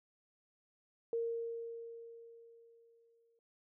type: tone with exponential decay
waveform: sine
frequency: 462.6 Hz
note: A#4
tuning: 13 cents flat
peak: -32 dBFS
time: 1.13-3.39 s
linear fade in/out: 1 ms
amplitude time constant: 490 ms
effects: none